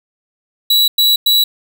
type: tone bursts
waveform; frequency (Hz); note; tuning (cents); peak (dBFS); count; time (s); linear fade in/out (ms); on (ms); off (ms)
45% pulse; 3922; B7; -13; -9; 3; 0.7-1.44; 5; 180; 100
effects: none